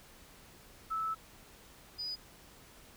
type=tone pair in turn; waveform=sine; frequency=1309 / 4953 Hz; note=E6 / D#8; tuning=-13 / -9 cents; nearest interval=octave + major seventh; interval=2304 cents; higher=second; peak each=-32 / -36 dBFS; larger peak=first; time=0.9-1.15 / 1.98-2.16 s; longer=first; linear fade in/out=20 ms; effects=pink hiss -57 dBFS RMS until 2.96 s